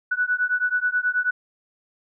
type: beating tone pair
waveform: sine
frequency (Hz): 1476 / 1485.3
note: F#6 / F#6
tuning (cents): -5 / +6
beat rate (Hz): 9.3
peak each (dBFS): -23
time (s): 0.11-1.31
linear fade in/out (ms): 10
effects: none